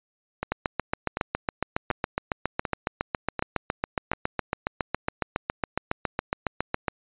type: two click trains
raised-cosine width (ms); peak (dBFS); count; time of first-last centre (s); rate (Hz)
0.5; -9 / -12; 47 / 6; 0.52-6.882 / 0.43-4.134; 7.23 / 1.35
effects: resampled to 8000 Hz